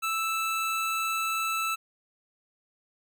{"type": "tone", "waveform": "25% pulse", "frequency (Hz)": 1318.5, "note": "E6", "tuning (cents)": 0, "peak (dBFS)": -23, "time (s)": [0.02, 1.76], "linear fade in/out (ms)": 20, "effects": []}